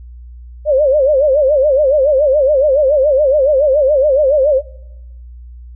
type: tone with vibrato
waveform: sine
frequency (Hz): 564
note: C#5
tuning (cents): +30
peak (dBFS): -8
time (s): 0.65-4.62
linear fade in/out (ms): 50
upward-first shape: sine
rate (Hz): 7.1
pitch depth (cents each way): 150
effects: noise-tail reverb RT60 1.0 s tail -25 dB re dry + added 60 Hz sine -31 dBFS peak until 5.75 s